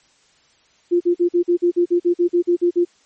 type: tone bursts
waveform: sine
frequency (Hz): 349.2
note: F4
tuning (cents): 0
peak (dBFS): -12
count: 14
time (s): 0.91-2.851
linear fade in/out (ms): 20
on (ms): 95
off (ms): 47
effects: white hiss -57 dBFS RMS until 3.05 s + MP3 32 kbps